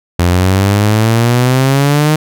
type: exponential sweep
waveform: sawtooth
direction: up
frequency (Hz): 85.9 to 155.56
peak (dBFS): -4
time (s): 0.19-2.16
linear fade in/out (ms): 5
effects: none